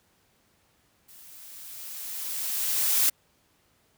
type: noise with level ramp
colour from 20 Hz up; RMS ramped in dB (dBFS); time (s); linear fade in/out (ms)
blue; -51 to -21; 1.08-3.1; 10
effects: pink hiss -66 dBFS RMS until 3.97 s + high-pass 60 Hz 12 dB/octave